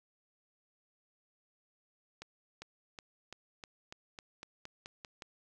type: accelerating click train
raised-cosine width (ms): 0.2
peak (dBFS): -28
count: 12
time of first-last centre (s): 2.22-5.222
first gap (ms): 400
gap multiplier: 0.92
effects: none